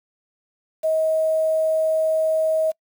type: tone with quantisation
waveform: sine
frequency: 635 Hz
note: D#5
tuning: 35 cents sharp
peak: -17 dBFS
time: 0.83-2.72 s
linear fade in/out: 20 ms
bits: 7
effects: noise-tail reverb RT60 0.1 s tail -26 dB re dry